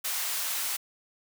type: high-pass noise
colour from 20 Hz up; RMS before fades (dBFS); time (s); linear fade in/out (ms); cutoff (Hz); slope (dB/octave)
white; -31; 0.04-0.77; 10; 800; 12
effects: none